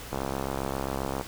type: click train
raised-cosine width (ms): 1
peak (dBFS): -16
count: 74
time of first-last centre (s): 0.13-1.211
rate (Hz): 67.5
effects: added 60 Hz sine -51 dBFS peak until 1.27 s + pink hiss -42 dBFS RMS until 1.27 s